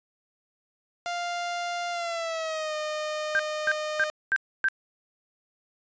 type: tone with pitch glide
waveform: sawtooth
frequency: 698.5 to 611.6 Hz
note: F5 to D#5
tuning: 0 to -30 cents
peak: -25 dBFS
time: 1.06-4.1 s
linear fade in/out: 0 ms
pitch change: -230 cents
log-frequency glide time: 1.91-2.75 s
type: tone bursts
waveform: sine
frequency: 1576 Hz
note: G6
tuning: 9 cents sharp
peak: -20 dBFS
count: 5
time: 3.35-4.685 s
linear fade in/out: 0 ms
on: 43 ms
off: 280 ms
effects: resampled to 16000 Hz